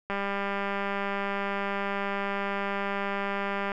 click train, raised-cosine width 0.5 ms, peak -16 dBFS, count 721, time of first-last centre 0.1-3.718 s, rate 199 Hz, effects none

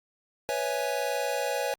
square chord, C# minor seventh, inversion third, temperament equal with one note detuned, 493.9 / 554.4 / 655.1 / 830.6 Hz, B4 / C#5 / E5 / G#5, 0 / 0 / -11 / 0 cents, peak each -34 / -32 / -36 / -34 dBFS, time 0.49-1.74 s, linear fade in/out 0 ms, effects Opus 48 kbps

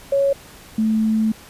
sine tone pair in turn, 554.4 / 219.3 Hz, C#5 / A3, 0 / -6 cents, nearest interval octave + major third, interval 1606 cents, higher first, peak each -14 / -15 dBFS, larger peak first, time 0.12-0.33 / 0.78-1.32 s, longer second, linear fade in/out 5 ms, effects pink hiss -43 dBFS RMS until 1.49 s + resampled to 32000 Hz

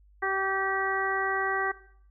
harmonic tone with a mistuned harmonic, 386 Hz, G4, 27 cents flat, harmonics 1 / 2 / 3 / 4 / 5, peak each -32 / -32 / -32 / -32 / -32 dBFS, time 0.22-1.72 s, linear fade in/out 10 ms, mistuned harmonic 4, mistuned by +16 cents, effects noise-tail reverb RT60 0.6 s tail -17 dB re dry + added 50 Hz sine -55 dBFS peak until 2.1 s

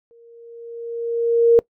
sine tone with exponential growth, 466.2 Hz, A#4, in tune, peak -7 dBFS, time 0.11-1.59 s, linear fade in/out 0 ms, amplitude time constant 320 ms, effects noise-tail reverb RT60 0.1 s tail -23 dB re dry

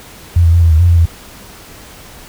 sine tone with pitch steps, 86 / 83 / 85.6 / 83 / 78.4 / 87.6 / 85.4 / 83.3 Hz, F2 / E2 / F2 / E2 / D#2 / F2 / F2 / E2, -26 / +12 / -34 / +12 / +14 / +6 / -38 / +19 cents, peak -5 dBFS, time 0.36-1.056 s, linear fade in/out 5 ms, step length 87 ms, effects pink hiss -36 dBFS RMS until 2.28 s

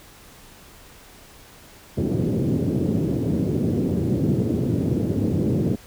pink band-pass noise, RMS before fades -22 dBFS, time 1.97-5.76 s, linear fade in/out 10 ms, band 100 to 400 Hz, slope 24 dB/octave, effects pink hiss -47 dBFS RMS until 5.86 s

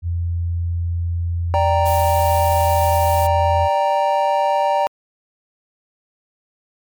sine tone, 85.6 Hz, F2, 34 cents flat, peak -18 dBFS, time 0.02-3.69 s, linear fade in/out 50 ms
triangle chord, G minor, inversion second, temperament equal, 587.3 / 784 / 932.3 Hz, D5 / G5 / Bb5, 0 / 0 / 0 cents, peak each -17 dBFS, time 1.54-4.87 s, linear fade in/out 0 ms
blue noise, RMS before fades -30 dBFS, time 1.85-3.27 s, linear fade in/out 10 ms
effects MP3 96 kbps

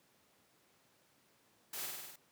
white noise with echo, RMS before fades -43 dBFS, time 1.73-1.86 s, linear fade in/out 5 ms, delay 50 ms, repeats 6, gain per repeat -2 dB, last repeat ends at 2.16 s, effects pink hiss -70 dBFS RMS until 2.31 s + high-pass 150 Hz 12 dB/octave

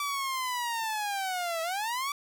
sawtooth linear two-way sweep, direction down then up, 1162 to 645 to 1162 Hz, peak -26 dBFS, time 0-2.12 s, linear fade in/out 2 ms, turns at 1.62 s, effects none

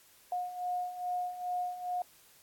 sine beating tone pair, 718 / 720.4 Hz, F5 / F#5, +48 / -46 cents, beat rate 2.4 Hz, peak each -39 / -34 dBFS, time 0.32-2.02 s, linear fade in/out 2 ms, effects white hiss -61 dBFS RMS until 2.42 s + AAC 64 kbps

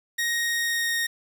sawtooth tone with pitch glide, 1874 to 1858.9 Hz, A#6 to A#6, +9 to -5 cents, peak -20 dBFS, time 0.18-1.07 s, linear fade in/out 10 ms, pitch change -14 cents, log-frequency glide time 0.29-0.94 s, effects 8-bit

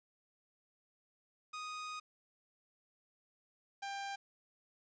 sawtooth tone pair in turn, 1244.5 / 793.8 Hz, D#6 / G5, 0 / +22 cents, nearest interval minor sixth, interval 778 cents, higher first, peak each -38 / -36 dBFS, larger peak second, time 1.53-2 / 3.82-4.16 s, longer first, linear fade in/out 10 ms, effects resampled to 16000 Hz + 11-bit

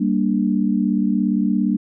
sine chord, G minor, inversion none, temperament equal, 196 / 233.1 / 293.7 Hz, G3 / Bb3 / D4, 0 / 0 / 0 cents, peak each -19 / -20 / -22 dBFS, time 0-1.77 s, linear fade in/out 10 ms, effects none

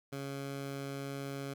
15% pulse tone, 138.59 Hz, C#3, in tune, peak -32 dBFS, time 0.12-1.54 s, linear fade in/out 10 ms, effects none

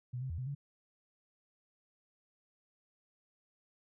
sine tone with pitch steps, 124 / 131.4 / 82.5 / 127.9 / 141.4 Hz, B2 / C3 / E2 / C3 / C#3, +7 / +8 / +2 / -39 / +35 cents, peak -36 dBFS, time 0.13-0.55 s, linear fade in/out 10 ms, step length 84 ms, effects none

